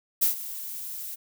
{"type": "noise with ADSR envelope", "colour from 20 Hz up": "violet", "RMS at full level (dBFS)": -20, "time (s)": [0.21, 1.16], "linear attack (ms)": 17, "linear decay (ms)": 120, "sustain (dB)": -16, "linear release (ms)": 21, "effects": []}